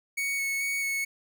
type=tone with vibrato; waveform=45% pulse; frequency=2217 Hz; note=C#7; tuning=in tune; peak=-27 dBFS; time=0.17-1.05 s; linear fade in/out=10 ms; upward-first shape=square; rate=2.3 Hz; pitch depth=10 cents each way; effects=none